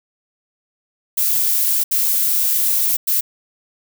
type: noise bursts at uneven times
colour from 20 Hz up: violet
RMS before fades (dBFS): -17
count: 3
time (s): 1.17-1.84 / 1.91-2.97 / 3.07-3.21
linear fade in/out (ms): 10
effects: none